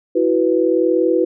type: chord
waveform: sine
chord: E suspended second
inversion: none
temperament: equal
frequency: 329.6 / 370 / 493.9 Hz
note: E4 / F#4 / B4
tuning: 0 / 0 / 0 cents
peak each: -17 dBFS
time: 0.15-1.25 s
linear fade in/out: 10 ms
effects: none